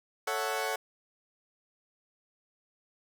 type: chord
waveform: 20% pulse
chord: F# minor seventh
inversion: first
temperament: equal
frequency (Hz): 440 / 554.4 / 659.3 / 740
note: A4 / C#5 / E5 / F#5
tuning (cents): 0 / 0 / 0 / 0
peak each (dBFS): -30 / -31 / -35 / -30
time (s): 0.27-0.76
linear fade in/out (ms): 5
effects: none